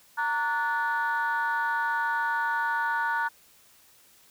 sine tone cluster, 920 / 1147 / 1466 / 1745 Hz, A#5 / D6 / F#6 / A6, -23 / -41 / -16 / -15 cents, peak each -27 / -35 / -27 / -35 dBFS, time 0.17-3.29 s, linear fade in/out 20 ms, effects tanh soft clip ceiling -18 dBFS + white hiss -58 dBFS RMS until 4.3 s

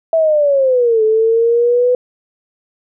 sine linear two-way sweep, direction down then up, 659.3 to 432.8 to 499.7 Hz, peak -9 dBFS, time 0.13-1.95 s, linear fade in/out 2 ms, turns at 1.03 s, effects none

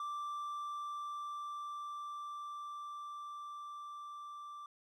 triangle tone with level ramp, 1174.7 Hz, D6, in tune, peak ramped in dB -36 to -44 dBFS, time 0-4.66 s, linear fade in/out 2 ms, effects none

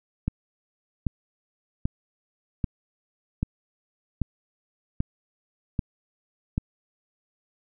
click train, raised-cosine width 5 ms, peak -12 dBFS, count 9, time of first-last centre 0.28-6.579 s, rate 1.27 Hz, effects none

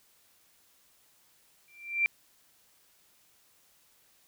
sine tone with exponential growth, 2358 Hz, D7, 6 cents sharp, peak -20 dBFS, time 1.68-2.06 s, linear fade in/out 0 ms, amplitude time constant 82 ms, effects white hiss -65 dBFS RMS until 4.27 s

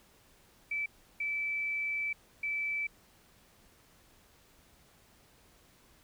sine tone bursts at uneven times, 2315 Hz, D7, 25 cents flat, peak -31 dBFS, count 3, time 0.71-0.86 / 1.2-2.13 / 2.43-2.87 s, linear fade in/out 5 ms, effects pink hiss -63 dBFS RMS until 6.03 s

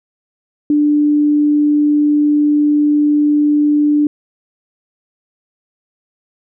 sine tone, 295.7 Hz, D4, 12 cents sharp, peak -9 dBFS, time 0.7-4.07 s, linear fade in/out 2 ms, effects none

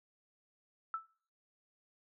sine tone with exponential decay, 1318.5 Hz, E6, in tune, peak -31 dBFS, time 0.94-1.07 s, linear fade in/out 1 ms, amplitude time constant 27 ms, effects noise-tail reverb RT60 0.6 s tail -26 dB re dry

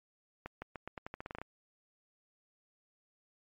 accelerating click train, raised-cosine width 0.5 ms, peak -26 dBFS, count 13, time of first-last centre 0.46-1.416 s, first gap 160 ms, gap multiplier 0.86, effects MP3 48 kbps

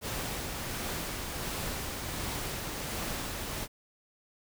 pink noise with tremolo, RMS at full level -35 dBFS, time 0.01-3.68 s, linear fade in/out 50 ms, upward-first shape sine, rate 1.4 Hz, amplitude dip 25%, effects none

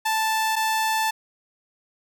sawtooth tone pair in turn, 880 / 880 Hz, A5 / A5, 0 / 0 cents, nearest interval unison, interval 0 cents, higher neither, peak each -17 dBFS, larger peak neither, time 0.05-0.56 / 0.56-1.11 s, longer second, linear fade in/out 10 ms, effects none

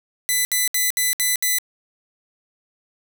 5% pulse tone bursts, 2000 Hz, B6, 21 cents sharp, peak -7 dBFS, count 6, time 0.29-1.585 s, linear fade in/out 0 ms, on 160 ms, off 67 ms, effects none

